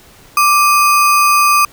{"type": "tone with sample-and-hold", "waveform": "sine", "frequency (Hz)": 1174.7, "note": "D6", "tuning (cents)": 0, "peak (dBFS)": -7, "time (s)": [0.37, 1.65], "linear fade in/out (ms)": 2, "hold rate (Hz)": 3675, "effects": ["pink hiss -43 dBFS RMS until 1.72 s"]}